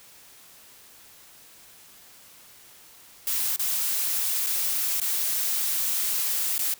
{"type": "noise with dropouts", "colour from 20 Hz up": "blue", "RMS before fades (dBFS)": -26, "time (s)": [3.27, 6.74], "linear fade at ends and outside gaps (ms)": 2, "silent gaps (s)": [[3.562, 3.594], [4.464, 4.468], [5.001, 5.015], [6.581, 6.591]], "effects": ["white hiss -51 dBFS RMS until 6.79 s"]}